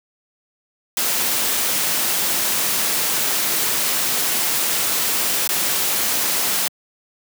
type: noise with dropouts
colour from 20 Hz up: white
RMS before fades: -20 dBFS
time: 0.97-6.68 s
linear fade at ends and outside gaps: 2 ms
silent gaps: 5.476-5.49 s
effects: high-pass 150 Hz 12 dB/octave